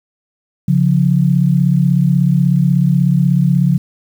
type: tone pair together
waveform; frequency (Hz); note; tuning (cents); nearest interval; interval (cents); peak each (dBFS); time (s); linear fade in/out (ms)
sine; 140 / 176.39; C#3 / F3; +18 / +18; major third; 400; -12; 0.68-3.78; 5
effects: 7-bit